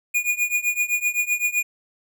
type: tone with tremolo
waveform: square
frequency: 2444 Hz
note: D#7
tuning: 32 cents flat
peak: -17 dBFS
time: 0.14-1.63 s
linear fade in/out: 10 ms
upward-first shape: triangle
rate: 7.8 Hz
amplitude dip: 95%
effects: none